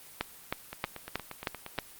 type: two click trains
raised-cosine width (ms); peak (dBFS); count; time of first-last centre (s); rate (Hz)
0.3; -22 / -13; 10 / 6; 0.73-1.78 / 0.21-1.787; 8.57 / 3.17
effects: white hiss -51 dBFS RMS until 1.99 s + Opus 24 kbps